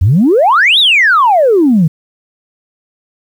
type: exponential two-way sweep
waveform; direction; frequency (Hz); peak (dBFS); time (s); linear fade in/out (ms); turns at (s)
sine; up then down; 80.7 to 3948 to 147.8; -4; 0.01-1.88; 10; 0.79
effects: tanh soft clip ceiling -1 dBFS + 7-bit